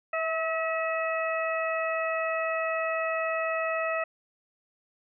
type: harmonic tone with a mistuned harmonic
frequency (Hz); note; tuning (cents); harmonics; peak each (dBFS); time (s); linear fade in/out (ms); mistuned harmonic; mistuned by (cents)
644; E5; -41; 1 / 2 / 3 / 4; -29 / -32 / -34 / -35; 0.13-4.04; 5; 1; +16
effects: none